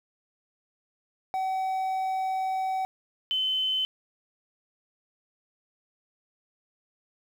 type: tone pair in turn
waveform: triangle / sine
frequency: 759 / 3052 Hz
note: F#5 / G7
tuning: +44 / -47 cents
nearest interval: 2 octaves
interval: 2409 cents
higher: second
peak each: -24 dBFS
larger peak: neither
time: 1.34-2.85 / 3.31-3.85 s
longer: first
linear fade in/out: 0 ms
effects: 9-bit